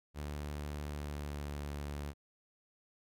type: tone with pitch glide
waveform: sawtooth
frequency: 73.6 to 72.42 Hz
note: D2 to D2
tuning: +4 to -24 cents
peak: -35 dBFS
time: 0.14-2.14 s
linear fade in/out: 50 ms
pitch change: -28 cents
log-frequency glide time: 0.88-1.59 s
effects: none